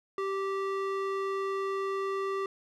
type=tone with band-pass filter; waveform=square; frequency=389.7 Hz; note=G4; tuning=10 cents flat; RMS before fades=-32 dBFS; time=0.18-2.46 s; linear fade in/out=2 ms; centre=880 Hz; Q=1.1; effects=none